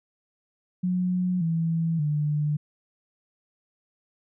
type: tone with pitch steps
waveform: sine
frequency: 181.4 / 164.43 / 149.05 Hz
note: F#3 / E3 / D3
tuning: -34 / -4 / +26 cents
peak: -22 dBFS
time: 0.83-2.57 s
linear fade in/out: 10 ms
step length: 580 ms
effects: none